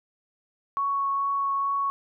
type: tone with vibrato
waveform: sine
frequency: 1110 Hz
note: C#6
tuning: 2 cents sharp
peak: -23 dBFS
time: 0.77-1.9 s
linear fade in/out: 0 ms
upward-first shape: triangle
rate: 2.3 Hz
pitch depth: 9 cents each way
effects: none